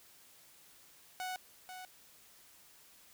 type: tone with echo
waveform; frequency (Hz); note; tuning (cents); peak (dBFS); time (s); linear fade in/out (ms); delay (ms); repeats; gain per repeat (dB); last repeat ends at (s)
sawtooth; 740; F#5; 0; -34; 1.2-1.36; 0; 490; 1; -8; 1.85
effects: white hiss -61 dBFS RMS until 3.13 s